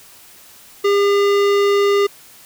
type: tone with hard clipping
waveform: sine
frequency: 403.3 Hz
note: G4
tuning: 49 cents sharp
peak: -14 dBFS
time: 0.84-2.07 s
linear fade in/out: 10 ms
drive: 18 dB
effects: white hiss -44 dBFS RMS until 2.45 s